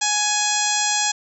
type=harmonic tone; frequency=836 Hz; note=G#5; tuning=11 cents sharp; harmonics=1 / 2 / 3 / 4 / 5 / 6 / 7 / 8 / 9; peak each=-25 / -28 / -29 / -27 / -29 / -30 / -27 / -26 / -25 dBFS; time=0.01-1.12 s; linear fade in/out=10 ms; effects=none